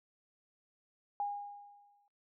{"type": "tone with exponential decay", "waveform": "sine", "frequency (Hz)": 815, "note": "G#5", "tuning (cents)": -33, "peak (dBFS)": -31, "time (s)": [1.2, 2.08], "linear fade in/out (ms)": 1, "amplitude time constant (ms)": 190, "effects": ["noise-tail reverb RT60 0.2 s tail -20 dB re dry"]}